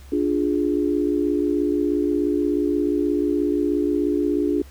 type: chord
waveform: sine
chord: D diminished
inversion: none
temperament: equal with one note detuned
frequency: 292.5 / 349.2 / 415.3 Hz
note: D4 / F4 / Ab4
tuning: -7 / 0 / 0 cents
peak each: -21 / -23 / -25 dBFS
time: 0.12-4.62 s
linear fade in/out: 5 ms
effects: added 68 Hz sine -40 dBFS peak until 4.7 s + pink hiss -51 dBFS RMS until 4.7 s